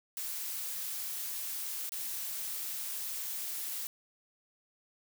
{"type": "noise with dropouts", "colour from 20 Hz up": "blue", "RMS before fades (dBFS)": -38, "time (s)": [0.17, 3.87], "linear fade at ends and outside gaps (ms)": 0, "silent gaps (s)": [1.893, 1.92], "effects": []}